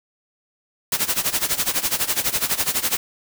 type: noise with tremolo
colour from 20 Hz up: white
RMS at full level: -19 dBFS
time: 0.92-2.97 s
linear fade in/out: 2 ms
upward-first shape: sine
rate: 12 Hz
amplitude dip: 85%
effects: none